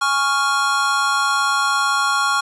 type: chord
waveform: square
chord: Db major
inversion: second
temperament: equal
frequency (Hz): 830.6 / 1108.7 / 1396.9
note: Ab5 / Db6 / F6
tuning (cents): 0 / 0 / 0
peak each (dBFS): -26 / -20 / -20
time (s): 0.01-2.41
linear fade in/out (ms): 10
effects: resampled to 22050 Hz + 8-bit